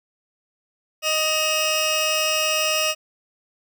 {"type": "tone cluster", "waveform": "25% pulse", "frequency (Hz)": [622, 2552, 2847], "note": ["D#5", "D#7", "F7"], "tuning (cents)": [-1, 43, 33], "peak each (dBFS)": -20, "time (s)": [1.02, 2.95], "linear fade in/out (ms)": 50, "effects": []}